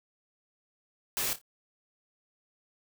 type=noise with echo; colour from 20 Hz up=white; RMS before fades=-31 dBFS; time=1.17-1.33 s; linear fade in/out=0 ms; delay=28 ms; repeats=3; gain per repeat=-11 dB; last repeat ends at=1.414 s; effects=none